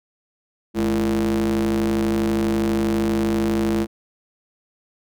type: ring-modulated tone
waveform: square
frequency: 62.2 Hz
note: B1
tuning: 13 cents sharp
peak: -16 dBFS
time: 0.74-3.87 s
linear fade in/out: 50 ms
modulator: 275 Hz
effects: none